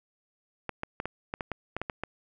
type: clicks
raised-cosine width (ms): 0.5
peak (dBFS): -17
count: 11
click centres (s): 0.693 / 0.834 / 1.001 / 1.056 / 1.339 / 1.408 / 1.517 / 1.766 / 1.816 / 1.898 / 2.036
effects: none